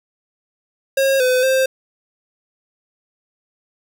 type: tone with pitch steps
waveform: square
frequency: 541 / 507 / 526 Hz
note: C#5 / B4 / C5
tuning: -42 / +45 / +9 cents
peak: -14 dBFS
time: 0.97-1.66 s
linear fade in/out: 5 ms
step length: 230 ms
effects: 8-bit